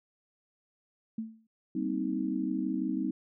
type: tone with exponential decay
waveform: sine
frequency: 222.4 Hz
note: A3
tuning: 19 cents sharp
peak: -29 dBFS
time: 1.18-1.47 s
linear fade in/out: 5 ms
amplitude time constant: 61 ms
type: chord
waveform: sine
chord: C minor seventh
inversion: second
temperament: just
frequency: 196.22 / 235.5 / 261.6 / 314 Hz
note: G3 / Bb3 / C4 / Eb4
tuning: +2 / +18 / 0 / +16 cents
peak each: -35 / -38 / -33 / -33 dBFS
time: 1.75-3.11 s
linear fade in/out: 5 ms
effects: none